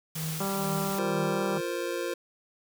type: noise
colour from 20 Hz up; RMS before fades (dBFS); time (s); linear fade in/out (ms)
white; -37; 0.15-0.99; 5
type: tone with tremolo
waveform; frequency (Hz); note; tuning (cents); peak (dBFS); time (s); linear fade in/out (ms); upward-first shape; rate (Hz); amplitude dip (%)
triangle; 158.1; D#3; +28; -28; 0.15-1.61; 10; triangle; 2.1; 95
type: harmonic tone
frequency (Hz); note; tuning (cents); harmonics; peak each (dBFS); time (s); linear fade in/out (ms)
196; G3; 0; 1 / 2 / 3 / 4 / 5 / 6 / 7; -32 / -35 / -37 / -38 / -39 / -40 / -40; 0.4-1.58; 5
type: chord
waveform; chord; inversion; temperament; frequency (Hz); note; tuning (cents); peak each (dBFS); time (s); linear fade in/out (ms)
square; F suspended fourth; none; just; 349.2 / 465.6 / 523.8; F4 / Bb4 / C5; 0 / -2 / +2; -34 / -36 / -35; 0.98-2.14; 5
effects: none